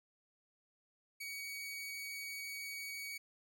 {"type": "tone", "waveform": "sawtooth", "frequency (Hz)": 2253, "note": "C#7", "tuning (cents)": 28, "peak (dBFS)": -39, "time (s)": [1.2, 3.18], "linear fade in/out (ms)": 10, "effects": []}